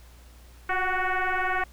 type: tone with frequency modulation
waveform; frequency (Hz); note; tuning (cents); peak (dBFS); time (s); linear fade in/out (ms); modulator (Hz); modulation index
sine; 362.2; F#4; -37; -23; 0.69-1.64; 5; 371; 4.9
effects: added 60 Hz sine -48 dBFS peak until 1.72 s + pink hiss -56 dBFS RMS until 1.72 s